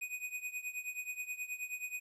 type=tone with tremolo; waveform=square; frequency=2489 Hz; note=D#7; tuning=in tune; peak=-36 dBFS; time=0.01-2 s; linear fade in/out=10 ms; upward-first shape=triangle; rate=9.4 Hz; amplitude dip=90%; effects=resampled to 32000 Hz + 12-bit